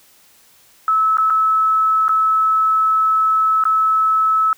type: tone with dropouts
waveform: sine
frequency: 1300 Hz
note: E6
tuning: 24 cents flat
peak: -12 dBFS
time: 0.88-4.53 s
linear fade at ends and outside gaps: 1 ms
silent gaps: 1.171-1.183 / 1.3-1.304 / 2.082-2.092 / 3.639-3.653 s
effects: white hiss -51 dBFS RMS until 4.57 s

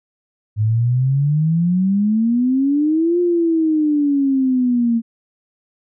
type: exponential two-way sweep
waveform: sine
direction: up then down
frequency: 104.5 to 354.8 to 227.5 Hz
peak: -13 dBFS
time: 0.56-5.02 s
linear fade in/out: 50 ms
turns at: 3.2 s
effects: none

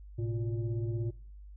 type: tone with frequency modulation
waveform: sine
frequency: 110.6 Hz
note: A2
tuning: 9 cents sharp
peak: -30 dBFS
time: 0.18-1.11 s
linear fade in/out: 10 ms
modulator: 238 Hz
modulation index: 0.75
effects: noise-tail reverb RT60 0.6 s tail -24 dB re dry + added 50 Hz sine -46 dBFS peak until 1.56 s

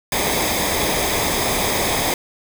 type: noise with comb filter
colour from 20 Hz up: pink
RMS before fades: -20 dBFS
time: 0.12-2.14 s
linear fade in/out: 2 ms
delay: 0.7 ms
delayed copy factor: -0.6
effects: none

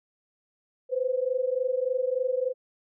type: tone pair together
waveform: sine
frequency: 499.9 / 523.3 Hz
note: B4 / C5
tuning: +21 / 0 cents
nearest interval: minor second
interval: 79 cents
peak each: -27 dBFS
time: 0.89-2.54 s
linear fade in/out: 50 ms
effects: none

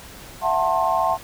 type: chord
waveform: sine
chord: F# half-diminished seventh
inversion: third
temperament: just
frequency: 666 / 740 / 888 / 1065.6 Hz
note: E5 / F#5 / A5 / C6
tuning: +18 / 0 / +16 / +31 cents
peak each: -23 dBFS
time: 0.41-1.18 s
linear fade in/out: 50 ms
effects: pink hiss -41 dBFS RMS until 1.23 s

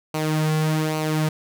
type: tone with flanger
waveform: sawtooth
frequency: 155.56 Hz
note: D#3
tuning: in tune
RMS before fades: -22 dBFS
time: 0.14-1.29 s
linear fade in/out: 5 ms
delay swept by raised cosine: 0.57 to 3.27 ms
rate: 1.2 Hz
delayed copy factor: -0.55
effects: none

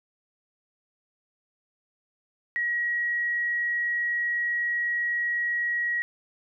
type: tone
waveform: sine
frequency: 1906 Hz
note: A#6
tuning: 38 cents sharp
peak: -24 dBFS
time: 2.56-6.02 s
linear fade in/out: 0 ms
effects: none

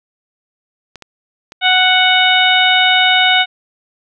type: clicks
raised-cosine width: 0.2 ms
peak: -16 dBFS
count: 3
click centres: 0.957 / 1.023 / 1.521 s
type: harmonic tone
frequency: 740 Hz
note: F#5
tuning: in tune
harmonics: 1 / 2 / 3 / 4 / 5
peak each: -15 / -15 / -15 / -15 / -15 dBFS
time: 1.61-3.46 s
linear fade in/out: 50 ms
effects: none

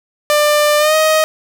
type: tone with pitch glide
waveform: sawtooth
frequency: 595 to 627.1 Hz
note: D5 to D#5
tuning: +22 to +13 cents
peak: -6 dBFS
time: 0.3-1.24 s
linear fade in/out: 0 ms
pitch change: +91 cents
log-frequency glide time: 0.78-0.95 s
effects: none

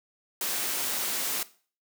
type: noise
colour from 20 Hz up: white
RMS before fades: -30 dBFS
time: 0.41-1.43 s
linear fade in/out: 2 ms
effects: noise-tail reverb RT60 0.4 s tail -17 dB re dry + high-pass 200 Hz 12 dB/octave

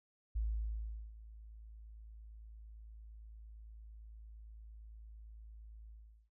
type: tone with ADSR envelope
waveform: sine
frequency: 54.4 Hz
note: A1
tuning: 19 cents flat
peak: -32 dBFS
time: 0.35-6.3 s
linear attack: 12 ms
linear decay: 760 ms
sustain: -18 dB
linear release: 400 ms
effects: none

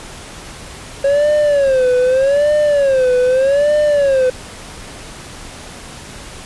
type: tone with vibrato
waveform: triangle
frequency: 547 Hz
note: C#5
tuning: 23 cents flat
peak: -8 dBFS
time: 1.04-4.3 s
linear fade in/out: 5 ms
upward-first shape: sine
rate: 0.82 Hz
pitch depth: 160 cents each way
effects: pink hiss -33 dBFS RMS until 6.45 s + resampled to 24000 Hz

